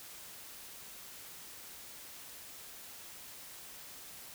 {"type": "silence", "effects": ["white hiss -50 dBFS RMS until 4.34 s"]}